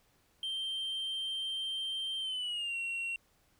sine tone with pitch glide, 3143 to 2736 Hz, G7 to F7, +4 to -36 cents, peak -31 dBFS, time 0.43-3.16 s, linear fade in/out 2 ms, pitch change -240 cents, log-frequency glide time 2.2-2.76 s, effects tanh soft clip ceiling -33 dBFS + pink hiss -70 dBFS RMS until 3.59 s

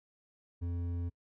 sine tone with hard clipping, 86.7 Hz, F2, 12 cents flat, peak -35 dBFS, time 0.61-1.1 s, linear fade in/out 20 ms, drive 8 dB, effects noise-tail reverb RT60 0.1 s tail -25 dB re dry

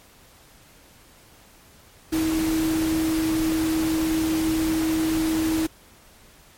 sine tone in noise, 319.2 Hz, D#4, 44 cents sharp, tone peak -20 dBFS, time 2.12-5.67 s, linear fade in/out 10 ms, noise pink, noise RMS -31 dBFS, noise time 2.12-5.67 s, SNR +8 dB, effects pink hiss -52 dBFS RMS until 6.57 s + MP3 64 kbps

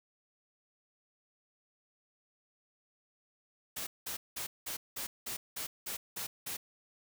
white noise bursts, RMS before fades -39 dBFS, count 10, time 3.76-6.57 s, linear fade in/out 10 ms, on 110 ms, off 190 ms, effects none

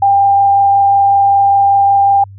sine tone with frequency modulation, 796 Hz, G5, 26 cents sharp, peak -6 dBFS, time 0.02-2.24 s, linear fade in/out 5 ms, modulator 25.3 Hz, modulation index 0.26, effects added 98 Hz sine -31 dBFS peak until 2.38 s

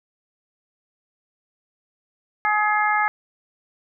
harmonic tone, 421.9 Hz, G#4, 27 cents sharp, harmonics 2 / 3 / 4 / 5, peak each -21 / -23 / -24 / -25 dBFS, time 2.45-3.08 s, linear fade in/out 0 ms, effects none

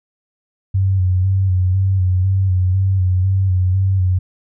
sine tone with vibrato, 93.8 Hz, F#2, 24 cents sharp, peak -12 dBFS, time 0.74-4.19 s, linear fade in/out 10 ms, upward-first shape square, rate 2 Hz, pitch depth 39 cents each way, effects none

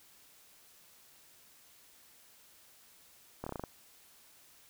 slowing click train, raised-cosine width 1 ms, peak -24 dBFS, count 7, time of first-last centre 3.44-3.638 s, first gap 25 ms, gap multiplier 1.11, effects white hiss -61 dBFS RMS until 4.69 s

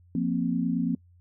sine chord, F suspended fourth, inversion none, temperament just, 174.61 / 232.8 / 261.9 Hz, F3 / Bb3 / C4, 0 / -2 / +2 cents, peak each -28 dBFS, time 0.15-0.95 s, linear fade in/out 2 ms, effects noise-tail reverb RT60 0.1 s tail -24 dB re dry + added 88 Hz sine -54 dBFS peak until 1.2 s

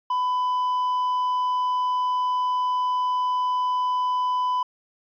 triangle tone, 1000 Hz, B5, 21 cents sharp, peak -19 dBFS, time 0.1-4.63 s, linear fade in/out 5 ms, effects resampled to 11025 Hz

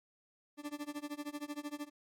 40% pulse tone with tremolo, 293.5 Hz, D4, 1 cent flat, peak -36 dBFS, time 0.57-1.9 s, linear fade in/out 50 ms, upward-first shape sine, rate 13 Hz, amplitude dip 95%, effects MP3 64 kbps

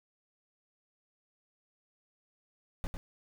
brown noise with echo, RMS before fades -34 dBFS, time 2.84-2.87 s, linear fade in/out 0 ms, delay 100 ms, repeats 1, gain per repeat -5 dB, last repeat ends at 2.97 s, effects none

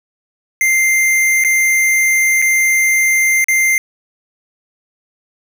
square tone with dropouts, 2093 Hz, C7, in tune, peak -11 dBFS, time 0.61-3.78 s, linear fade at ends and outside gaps 1 ms, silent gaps 1.439-1.447 / 2.418-2.423 / 3.443-3.484 s, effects none

